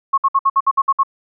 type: tone bursts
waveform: sine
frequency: 1092 Hz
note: C#6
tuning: 26 cents flat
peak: -10 dBFS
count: 9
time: 0.13-1.034 s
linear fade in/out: 10 ms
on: 48 ms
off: 59 ms
effects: none